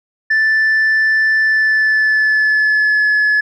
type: tone with pitch glide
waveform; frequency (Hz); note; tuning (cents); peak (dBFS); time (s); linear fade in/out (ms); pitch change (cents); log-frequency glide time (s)
sine; 1760 to 1708.9; A6 to G#6; 0 to +49; -8; 0.3-3.41; 10; -51; 1.41-3.08
effects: tanh soft clip ceiling -9 dBFS